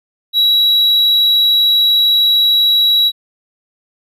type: tone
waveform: triangle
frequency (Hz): 3889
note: B7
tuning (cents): -27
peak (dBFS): -7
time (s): 0.33-3.12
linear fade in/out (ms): 50
effects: resampled to 32000 Hz